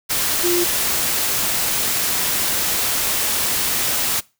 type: tone in noise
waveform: sine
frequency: 349.2 Hz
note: F4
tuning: in tune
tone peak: -17 dBFS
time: 0.43-0.65 s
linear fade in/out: 20 ms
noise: white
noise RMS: -20 dBFS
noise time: 0.09-4.21 s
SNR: 0 dB
effects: noise-tail reverb RT60 0.3 s tail -23 dB re dry